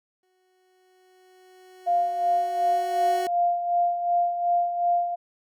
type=tone with exponential growth; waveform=30% pulse; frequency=370 Hz; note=F#4; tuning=in tune; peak=-25 dBFS; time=0.23-3.27 s; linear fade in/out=2 ms; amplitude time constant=660 ms
type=tone with tremolo; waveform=sine; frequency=698.5 Hz; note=F5; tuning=in tune; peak=-18 dBFS; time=1.86-5.16 s; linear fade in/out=20 ms; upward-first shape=sine; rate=2.7 Hz; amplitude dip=60%
effects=none